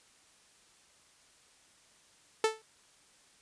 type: tone with exponential decay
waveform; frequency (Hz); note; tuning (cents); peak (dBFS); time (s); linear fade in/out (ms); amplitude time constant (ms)
sawtooth; 440; A4; 0; -18; 2.44-2.62; 2; 37
effects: white hiss -63 dBFS RMS until 3.41 s + resampled to 22050 Hz